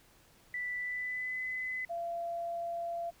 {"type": "tone with pitch glide", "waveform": "sine", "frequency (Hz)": [1975.5, 2019], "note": ["B6", "B6"], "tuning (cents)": [0, 38], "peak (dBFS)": -34, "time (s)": [0.54, 1.85], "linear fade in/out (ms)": 2, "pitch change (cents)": 38, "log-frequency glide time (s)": [0.77, 1.41]}
{"type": "tone", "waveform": "sine", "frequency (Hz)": 683, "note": "F5", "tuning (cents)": -39, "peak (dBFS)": -34, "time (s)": [1.89, 3.11], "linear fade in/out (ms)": 20}
{"effects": ["pink hiss -63 dBFS RMS until 3.2 s"]}